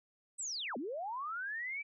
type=linear two-way sweep; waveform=sine; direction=down then up; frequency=8310 to 218.1 to 2345 Hz; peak=-37 dBFS; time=0.38-1.83 s; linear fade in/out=20 ms; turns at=0.77 s; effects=none